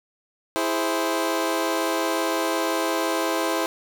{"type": "chord", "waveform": "20% pulse", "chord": "E augmented", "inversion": "none", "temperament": "equal", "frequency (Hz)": [329.6, 415.3, 523.3], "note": ["E4", "G#4", "B#4"], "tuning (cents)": [0, 0, 0], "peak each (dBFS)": [-20, -24, -22], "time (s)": [0.56, 3.66], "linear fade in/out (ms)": 0, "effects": []}